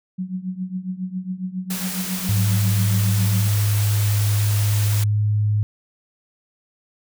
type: tone with tremolo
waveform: sine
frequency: 185 Hz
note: F#3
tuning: in tune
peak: -21 dBFS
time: 0.18-3.48 s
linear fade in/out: 10 ms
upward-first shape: triangle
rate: 7.3 Hz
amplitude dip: 90%
type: noise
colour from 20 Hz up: white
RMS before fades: -29 dBFS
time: 1.7-5.04 s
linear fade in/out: 5 ms
type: tone with pitch glide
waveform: sine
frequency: 103.83 to 105.16 Hz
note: G#2 to G#2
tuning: 0 to +22 cents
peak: -16 dBFS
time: 2.29-5.63 s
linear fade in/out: 0 ms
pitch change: +22 cents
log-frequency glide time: 4.97-5.18 s
effects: none